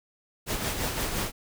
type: noise with tremolo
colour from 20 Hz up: pink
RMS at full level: -28 dBFS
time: 0.46-1.32 s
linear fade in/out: 50 ms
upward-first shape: sine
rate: 5.8 Hz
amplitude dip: 45%
effects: none